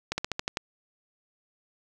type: slowing click train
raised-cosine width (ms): 0.2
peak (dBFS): -11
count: 7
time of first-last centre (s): 0.12-0.571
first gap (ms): 60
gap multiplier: 1.09
effects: none